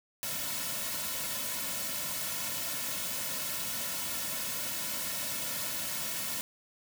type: noise with comb filter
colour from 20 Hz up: white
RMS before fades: -35 dBFS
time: 0.23-6.41 s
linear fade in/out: 0 ms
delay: 2.5 ms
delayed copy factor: -0.75
effects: none